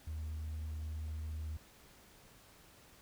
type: tone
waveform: sine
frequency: 77.9 Hz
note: D#2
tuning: 3 cents sharp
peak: -36 dBFS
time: 0.07-1.57 s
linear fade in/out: 5 ms
effects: tanh soft clip ceiling -37 dBFS + pink hiss -61 dBFS RMS until 3.01 s